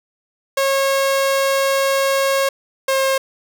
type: tone pair in turn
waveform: sawtooth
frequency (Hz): 545 / 535.9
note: C#5 / C5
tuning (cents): -29 / +41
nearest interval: unison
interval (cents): 30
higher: first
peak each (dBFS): -11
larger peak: neither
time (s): 0.57-2.49 / 2.88-3.18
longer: first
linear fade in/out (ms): 5
effects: none